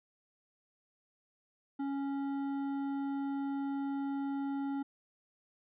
sine tone with hard clipping, 277.2 Hz, C#4, in tune, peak -35 dBFS, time 1.79-4.83 s, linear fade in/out 10 ms, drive 9 dB, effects resampled to 8000 Hz

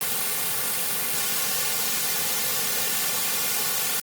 white noise with comb filter, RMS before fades -25 dBFS, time 0.01-4 s, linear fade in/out 2 ms, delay 3.1 ms, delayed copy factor -0.8, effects high-pass 150 Hz 12 dB/octave + Opus 32 kbps

